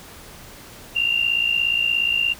sine tone pair together, 2737 / 2794 Hz, F7 / F7, -36 / 0 cents, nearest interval unison, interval 36 cents, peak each -23 / -19 dBFS, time 0.95-2.34 s, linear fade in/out 20 ms, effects pink hiss -42 dBFS RMS until 2.39 s

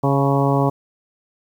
harmonic tone with a mistuned harmonic, 138.59 Hz, C#3, in tune, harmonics 1 / 2 / 3 / 4 / 5 / 6 / 7 / 8, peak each -18 / -21 / -23 / -24 / -25 / -26 / -26 / -27 dBFS, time 0.03-0.7 s, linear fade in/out 10 ms, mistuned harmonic 6, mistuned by +29 cents, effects 8-bit

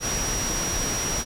sine tone in noise, 5700 Hz, F8, 34 cents sharp, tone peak -27 dBFS, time 0-1.25 s, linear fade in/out 50 ms, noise pink, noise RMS -28 dBFS, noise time 0-1.25 s, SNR -2 dB, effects low-pass 12000 Hz 12 dB/octave

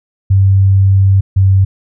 sine tone pair in turn, 97 / 96.16 Hz, G2 / G2, -18 / -33 cents, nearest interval unison, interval 15 cents, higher first, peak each -5 dBFS, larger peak neither, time 0.3-1.21 / 1.36-1.65 s, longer first, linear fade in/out 10 ms, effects none

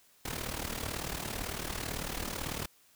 pink noise with amplitude modulation, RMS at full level -34 dBFS, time 0.25-2.66 s, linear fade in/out 5 ms, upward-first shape sine, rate 38 Hz, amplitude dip 75%, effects white hiss -64 dBFS RMS until 2.95 s

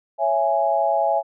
sine chord, C# minor, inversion none, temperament just, 554.4 / 665.2 / 831.5 Hz, C#5 / E5 / G#5, 0 / +16 / +2 cents, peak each -24 / -20 / -21 dBFS, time 0.18-1.23 s, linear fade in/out 50 ms, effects none

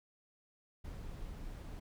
brown noise, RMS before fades -45 dBFS, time 0.84-1.8 s, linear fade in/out 10 ms, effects none

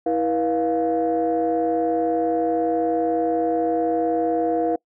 sine tone cluster, 324.6 / 483.8 / 699 Hz, E4 / B4 / F5, -27 / -36 / +1 cents, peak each -22 dBFS, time 0.06-4.76 s, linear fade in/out 5 ms, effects noise-tail reverb RT60 0.1 s tail -24 dB re dry + tanh soft clip ceiling -12 dBFS

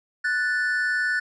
triangle tone pair together, 1480 / 1760 Hz, F#6 / A6, 0 / 0 cents, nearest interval minor third, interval 300 cents, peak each -22 / -23 dBFS, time 0.24-1.2 s, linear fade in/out 10 ms, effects resampled to 22050 Hz

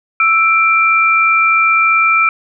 sine tone pair together, 1324 / 2359 Hz, E6 / D7, +7 / +7 cents, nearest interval minor seventh, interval 1000 cents, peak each -11 dBFS, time 0.2-2.29 s, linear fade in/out 2 ms, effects none

